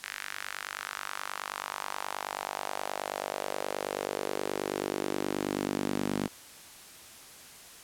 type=tone with high-pass filter sweep; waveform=sawtooth; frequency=49.38 Hz; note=G1; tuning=13 cents sharp; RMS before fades=-35 dBFS; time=0.03-6.28 s; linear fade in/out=10 ms; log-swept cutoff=1800 to 230 Hz; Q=2.1; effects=white hiss -50 dBFS RMS until 7.83 s + low-pass 12000 Hz 12 dB/octave